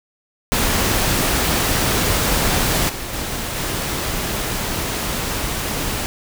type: noise with level steps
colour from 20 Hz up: pink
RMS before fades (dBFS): -18 / -28 / -25 / -23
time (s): 0.52-6.06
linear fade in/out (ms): 0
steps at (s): 2.89 / 3.13 / 3.56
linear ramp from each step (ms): 5
effects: none